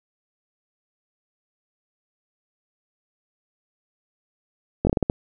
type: slowing click train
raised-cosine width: 2 ms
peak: -6 dBFS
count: 7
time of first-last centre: 4.85-5.099 s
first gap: 20 ms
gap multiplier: 1.29
effects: none